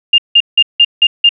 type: tone bursts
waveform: sine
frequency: 2810 Hz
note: F7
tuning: 10 cents sharp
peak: -3 dBFS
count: 6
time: 0.13-1.292 s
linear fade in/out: 5 ms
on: 52 ms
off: 170 ms
effects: none